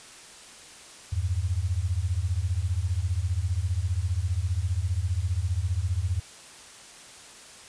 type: beating tone pair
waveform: sine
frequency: 82.41 / 97.41 Hz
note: E2 / G2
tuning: 0 / -10 cents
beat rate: 15 Hz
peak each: -27 dBFS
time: 1.12-6.2 s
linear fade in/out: 10 ms
effects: white hiss -47 dBFS RMS until 7.68 s + resampled to 22050 Hz